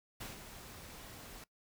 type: noise with ADSR envelope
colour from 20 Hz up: pink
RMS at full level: -44 dBFS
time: 0.2-1.44 s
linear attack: 11 ms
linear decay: 150 ms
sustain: -7 dB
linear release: 3 ms
effects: noise-tail reverb RT60 0.1 s tail -20 dB re dry